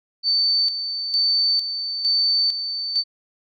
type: tone with tremolo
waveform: sine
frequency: 4545 Hz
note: C#8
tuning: 42 cents sharp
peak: -16 dBFS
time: 0.23-3.04 s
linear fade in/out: 50 ms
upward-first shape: square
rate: 1.1 Hz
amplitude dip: 60%
effects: none